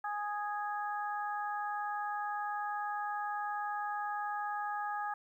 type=harmonic tone; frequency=414.7 Hz; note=G#4; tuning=3 cents flat; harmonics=2 / 3 / 4; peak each=-36 / -40 / -42 dBFS; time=0.04-5.14 s; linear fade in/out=5 ms; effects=12-bit